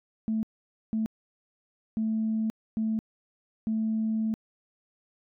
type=tone bursts at uneven times; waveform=sine; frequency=220.3 Hz; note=A3; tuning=2 cents sharp; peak=-24 dBFS; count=5; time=0.28-0.43 / 0.93-1.06 / 1.97-2.5 / 2.77-2.99 / 3.67-4.34 s; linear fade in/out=0 ms; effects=tanh soft clip ceiling -20 dBFS